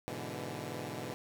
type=chord; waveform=10% pulse; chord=E dominant seventh; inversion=first; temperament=equal with one note detuned; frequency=103.83 / 123.47 / 146.83 / 165.58 Hz; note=G#2 / B2 / D3 / E3; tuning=0 / 0 / 0 / +8 cents; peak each=-37 / -35 / -36 / -37 dBFS; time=0.08-1.14 s; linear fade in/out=0 ms; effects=none